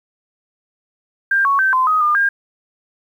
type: tone with pitch steps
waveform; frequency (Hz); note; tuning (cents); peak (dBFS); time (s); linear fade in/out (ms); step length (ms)
sine; 1591 / 1111 / 1551 / 1031 / 1255 / 1207 / 1610; G6 / C#6 / G6 / C6 / D#6 / D6 / G6; +25 / +4 / -19 / -26 / +15 / +47 / +46; -12; 1.31-2.29; 5; 140
effects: 8-bit